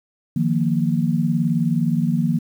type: chord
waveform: sine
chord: Eb suspended second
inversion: none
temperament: equal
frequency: 155.56 / 174.61 / 233.1 Hz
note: Eb3 / F3 / Bb3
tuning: 0 / 0 / 0 cents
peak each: -21 dBFS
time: 0.36-2.39 s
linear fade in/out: 5 ms
effects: 8-bit